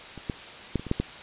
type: clicks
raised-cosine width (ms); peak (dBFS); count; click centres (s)
3; -27 / -15 / -11 / -24 / -23 / -10 / -12; 7; 0.177 / 0.298 / 0.757 / 0.796 / 0.867 / 0.914 / 1
effects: white hiss -42 dBFS RMS until 1.22 s + resampled to 8000 Hz